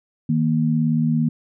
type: tone pair together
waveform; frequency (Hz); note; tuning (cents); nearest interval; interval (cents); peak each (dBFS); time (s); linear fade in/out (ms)
sine; 157.5 / 235.3; D#3 / A#3; +21 / +16; perfect fifth; 695; -19; 0.29-1.29; 5
effects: none